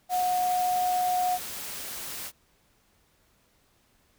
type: tone in noise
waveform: sine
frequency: 727 Hz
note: F#5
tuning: 31 cents flat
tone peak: -23 dBFS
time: 0.09-1.39 s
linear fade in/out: 50 ms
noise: white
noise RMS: -37 dBFS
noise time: 0.09-2.32 s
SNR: +11 dB
effects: pink hiss -66 dBFS RMS until 4.18 s